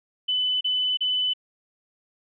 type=tone bursts; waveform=sine; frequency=3006 Hz; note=F#7; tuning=27 cents sharp; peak=-21 dBFS; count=3; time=0.28-1.336 s; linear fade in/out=10 ms; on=330 ms; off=33 ms; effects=none